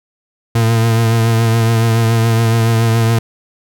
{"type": "tone with vibrato", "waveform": "40% pulse", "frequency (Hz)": 114, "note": "A#2", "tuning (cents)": -38, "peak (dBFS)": -9, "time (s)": [0.55, 3.19], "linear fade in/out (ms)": 5, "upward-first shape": "triangle", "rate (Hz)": 7.1, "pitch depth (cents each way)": 38, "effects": []}